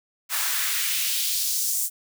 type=noise with high-pass filter sweep; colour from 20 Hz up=white; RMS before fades=-25 dBFS; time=0.29-1.9 s; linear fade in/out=50 ms; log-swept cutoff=1000 to 8100 Hz; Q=1.4; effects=none